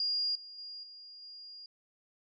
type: tone with level steps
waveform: sine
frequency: 4833 Hz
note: D8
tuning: 49 cents sharp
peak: -29 / -46 / -42 / -48 / -46 dBFS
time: 0-1.66 s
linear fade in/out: 2 ms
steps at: 0.35 / 0.58 / 0.83 / 1.22 s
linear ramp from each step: 5 ms
effects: none